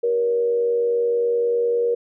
sine tone with frequency modulation, 473.3 Hz, A#4, 26 cents sharp, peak -17 dBFS, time 0.03-1.95 s, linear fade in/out 10 ms, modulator 89.8 Hz, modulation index 0.37, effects none

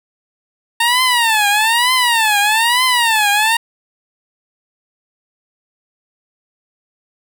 15% pulse tone with vibrato, 914 Hz, A#5, 34 cents flat, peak -5 dBFS, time 0.8-3.57 s, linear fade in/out 5 ms, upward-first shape triangle, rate 1.1 Hz, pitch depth 220 cents each way, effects none

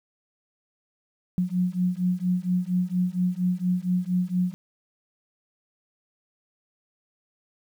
sine beating tone pair, 178.6 / 182.9 Hz, F3 / F#3, +39 / -20 cents, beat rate 4.3 Hz, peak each -25 dBFS, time 1.38-4.54 s, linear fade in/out 0 ms, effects 9-bit

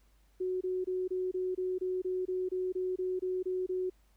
sine tone bursts, 369 Hz, F#4, 5 cents flat, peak -30 dBFS, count 15, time 0.4-3.9 s, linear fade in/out 10 ms, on 210 ms, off 25 ms, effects added 50 Hz sine -63 dBFS peak until 4.16 s + pink hiss -72 dBFS RMS until 4.16 s

